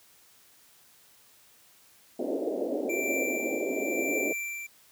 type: band-pass noise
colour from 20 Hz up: pink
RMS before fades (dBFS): -31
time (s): 2.19-4.33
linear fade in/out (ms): 5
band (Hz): 260 to 640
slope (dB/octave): 48
type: tone with tremolo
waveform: square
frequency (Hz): 2349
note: D7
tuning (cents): 0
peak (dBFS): -29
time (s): 2.89-4.67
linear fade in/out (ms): 10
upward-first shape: triangle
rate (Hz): 0.97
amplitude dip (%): 70
effects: white hiss -59 dBFS RMS until 4.91 s + high-pass 60 Hz 12 dB/octave